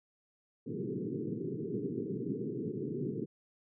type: band-pass noise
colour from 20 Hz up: white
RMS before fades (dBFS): -37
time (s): 0.66-3.26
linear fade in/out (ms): 20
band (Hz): 110 to 440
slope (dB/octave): 96
effects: none